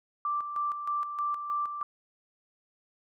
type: tone with tremolo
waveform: sine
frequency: 1174.7 Hz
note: D6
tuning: in tune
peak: -27 dBFS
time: 0.25-1.83 s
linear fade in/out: 2 ms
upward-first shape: square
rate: 3.2 Hz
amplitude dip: 55%
effects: none